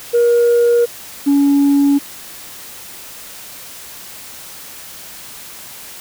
sine tone pair in turn, 474.8 / 282.3 Hz, A#4 / C#4, +32 / +32 cents, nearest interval major sixth, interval 900 cents, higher first, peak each -7 dBFS, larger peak neither, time 0.13-0.86 / 1.26-1.99 s, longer neither, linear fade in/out 20 ms, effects tanh soft clip ceiling -7 dBFS + white hiss -34 dBFS RMS until 6 s

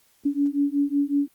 sine beating tone pair, 281.9 / 287.3 Hz, C#4 / D4, +29 / -38 cents, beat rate 5.4 Hz, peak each -23 / -23 dBFS, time 0.25-1.28 s, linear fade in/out 10 ms, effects white hiss -62 dBFS RMS until 1.34 s + Opus 48 kbps

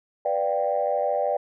sine chord, G dominant seventh, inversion first, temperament equal, 493.9 / 587.3 / 698.5 / 784 Hz, B4 / D5 / F5 / G5, 0 / 0 / 0 / 0 cents, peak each -28 / -24 / -29 / -27 dBFS, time 0.25-1.37 s, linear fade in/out 5 ms, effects tanh soft clip ceiling -12 dBFS

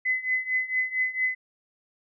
sine tone with tremolo, 2026 Hz, B6, 44 cents sharp, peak -20 dBFS, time 0.05-1.35 s, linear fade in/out 10 ms, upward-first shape triangle, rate 4.4 Hz, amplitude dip 90%, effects none

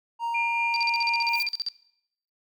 triangle tone, 932.3 Hz, A#5, in tune, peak -24 dBFS, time 0.19-1.41 s, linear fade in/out 50 ms
sine tone with tremolo, 2400 Hz, D7, 37 cents sharp, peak -24 dBFS, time 0.34-1.48 s, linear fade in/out 10 ms, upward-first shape triangle, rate 4.2 Hz, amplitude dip 35%
sine tone bursts, 4680 Hz, D8, 7 cents flat, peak -25 dBFS, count 15, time 0.74-1.686 s, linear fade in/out 0 ms, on 22 ms, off 44 ms
violet noise with exponential growth, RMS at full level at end -33 dBFS, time 1.2-1.43 s, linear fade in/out 5 ms, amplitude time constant 49 ms
effects noise-tail reverb RT60 0.7 s tail -19 dB re dry

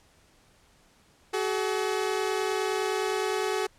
sawtooth tone pair together, 377 / 426.7 Hz, F#4 / G#4, +32 / +47 cents, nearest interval major second, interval 215 cents, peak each -25 dBFS, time 1.33-3.67 s, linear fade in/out 10 ms, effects pink hiss -61 dBFS RMS until 3.78 s + low-pass 10000 Hz 12 dB/octave

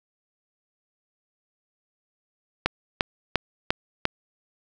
click train, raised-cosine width 0.3 ms, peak -4 dBFS, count 5, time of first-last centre 2.66-4.054 s, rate 2.87 Hz, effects none

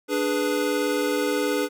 square chord, G# diminished, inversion second, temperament equal, 293.7 / 415.3 / 493.9 Hz, D4 / G#4 / B4, 0 / 0 / 0 cents, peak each -27 dBFS, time 0.08-1.69 s, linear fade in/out 50 ms, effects none

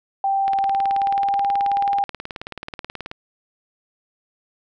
sine tone with pitch glide, 784 to 800 Hz, G5 to G5, 0 to +35 cents, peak -17 dBFS, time 0.24-2.04 s, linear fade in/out 2 ms, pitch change +35 cents, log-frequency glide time 0.52-1.57 s
click train, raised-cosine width 0.3 ms, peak -15 dBFS, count 50, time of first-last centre 0.48-3.114 s, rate 18.6 Hz
effects none

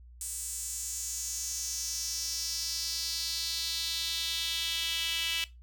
sawtooth tone with high-pass filter sweep, 329.6 Hz, E4, in tune, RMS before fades -34 dBFS, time 0.21-5.44 s, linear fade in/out 0 ms, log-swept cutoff 8300 to 2900 Hz, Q 3.6, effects noise-tail reverb RT60 0.2 s tail -17 dB re dry + added 60 Hz sine -49 dBFS peak until 5.62 s

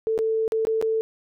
sine tone with dropouts, 443.9 Hz, A4, 15 cents sharp, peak -20 dBFS, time 0.07-1.01 s, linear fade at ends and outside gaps 0 ms, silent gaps 0.178-0.189 / 0.479-0.521 / 0.651-0.67 / 0.814-0.825 s, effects none

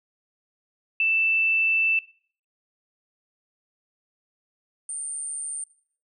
sine tone pair in turn, 2654 / 8927 Hz, E7 / C#9, +11 / +11 cents, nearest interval octave + major sixth, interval 2100 cents, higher second, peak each -19 / -29 dBFS, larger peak first, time 1-1.99 / 4.89-5.64 s, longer first, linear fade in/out 2 ms, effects noise-tail reverb RT60 0.5 s tail -20 dB re dry

